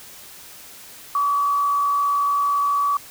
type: tone with frequency modulation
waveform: sine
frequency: 1142 Hz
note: D6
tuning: 49 cents flat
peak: -17 dBFS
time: 1.15-2.97 s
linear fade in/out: 2 ms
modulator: 62.4 Hz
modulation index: 0.29
effects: white hiss -42 dBFS RMS until 3.1 s